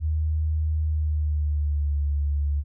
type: tone with pitch glide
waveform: sine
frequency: 77.78 to 72.15 Hz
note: D#2 to D2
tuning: 0 to -30 cents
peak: -21 dBFS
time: 0-2.64 s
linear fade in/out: 50 ms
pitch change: -130 cents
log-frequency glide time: 0.81-1.98 s
effects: none